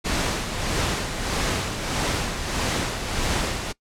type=noise with tremolo; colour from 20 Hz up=pink; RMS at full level=-23 dBFS; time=0.04-3.73 s; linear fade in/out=20 ms; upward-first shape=sine; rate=1.6 Hz; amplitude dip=50%; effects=noise-tail reverb RT60 0.1 s tail -22 dB re dry + low-pass 8000 Hz 12 dB/octave